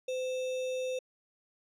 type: tone with sample-and-hold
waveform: sine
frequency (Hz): 512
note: C5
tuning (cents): -38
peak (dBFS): -31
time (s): 0.08-0.99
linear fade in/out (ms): 5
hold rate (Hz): 3150
effects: low-pass 7000 Hz 12 dB/octave